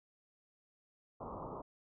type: low-pass noise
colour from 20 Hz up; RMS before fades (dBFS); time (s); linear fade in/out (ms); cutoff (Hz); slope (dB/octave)
white; -45; 1.2-1.62; 10; 1200; 96
effects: none